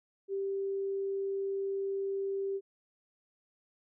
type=tone; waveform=sine; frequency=392 Hz; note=G4; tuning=in tune; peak=-31 dBFS; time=0.28-2.61 s; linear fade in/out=50 ms; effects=none